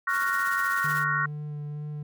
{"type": "chord", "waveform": "sine", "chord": "Gb major seventh", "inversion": "second", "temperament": "equal with one note detuned", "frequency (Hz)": [1108.7, 1388.1, 1480, 1864.7], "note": ["Db6", "F6", "Gb6", "Bb6"], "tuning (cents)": [0, -11, 0, 0], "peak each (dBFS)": -29, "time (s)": [0.07, 1.26], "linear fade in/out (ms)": 5}
{"type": "noise with tremolo", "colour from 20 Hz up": "white", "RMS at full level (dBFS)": -39, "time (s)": [0.08, 1.05], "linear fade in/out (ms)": 50, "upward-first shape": "triangle", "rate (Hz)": 16, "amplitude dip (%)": 60}
{"type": "tone with vibrato", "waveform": "triangle", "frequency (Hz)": 148.5, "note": "D3", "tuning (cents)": 20, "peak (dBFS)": -30, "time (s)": [0.84, 2.03], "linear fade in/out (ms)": 5, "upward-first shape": "sine", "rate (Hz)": 2.2, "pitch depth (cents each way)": 14}
{"effects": []}